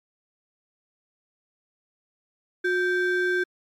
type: ring-modulated tone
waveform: triangle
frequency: 964 Hz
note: B5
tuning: 42 cents flat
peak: -16 dBFS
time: 2.64-3.44 s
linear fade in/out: 10 ms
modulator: 602 Hz
effects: MP3 96 kbps